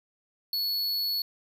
square tone, 4400 Hz, C#8, 14 cents flat, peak -27 dBFS, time 0.53-1.22 s, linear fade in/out 2 ms, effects 10-bit

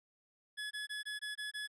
25% pulse tone bursts, 1700 Hz, G#6, 40 cents sharp, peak -35 dBFS, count 7, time 0.57-1.676 s, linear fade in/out 20 ms, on 140 ms, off 21 ms, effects resampled to 22050 Hz

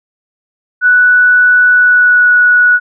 sine tone with pitch glide, 1480 to 1467.2 Hz, F#6 to F#6, 0 to -15 cents, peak -4 dBFS, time 0.81-2.8 s, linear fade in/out 50 ms, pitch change -15 cents, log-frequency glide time 1.71-2.3 s, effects none

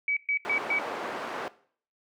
sine tone bursts, 2280 Hz, C#7, 48 cents sharp, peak -24 dBFS, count 4, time 0.08-0.788 s, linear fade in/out 2 ms, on 87 ms, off 120 ms
white band-pass noise, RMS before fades -35 dBFS, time 0.45-1.48 s, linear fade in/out 0 ms, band 320 to 1100 Hz, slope 12 dB/octave
effects noise-tail reverb RT60 0.5 s tail -18 dB re dry

